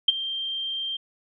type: tone with ADSR envelope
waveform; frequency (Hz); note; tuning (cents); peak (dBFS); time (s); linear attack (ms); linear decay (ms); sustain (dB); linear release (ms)
sine; 3166; G7; +17; -11; 0.08-0.97; 6; 21; -16; 8
effects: none